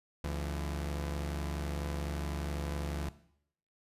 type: tone pair together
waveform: sawtooth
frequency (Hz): 71.9 / 168.17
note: D2 / E3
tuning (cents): -36 / +35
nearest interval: octave + minor third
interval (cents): 1471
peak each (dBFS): -31 / -37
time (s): 0.24-3.09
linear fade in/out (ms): 0
effects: noise-tail reverb RT60 0.7 s tail -17 dB re dry + resampled to 32000 Hz